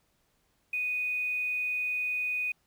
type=tone with quantisation; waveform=sine; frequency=2485 Hz; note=D#7; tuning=3 cents flat; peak=-28 dBFS; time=0.73-2.52 s; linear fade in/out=5 ms; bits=9; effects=pink hiss -72 dBFS RMS until 2.66 s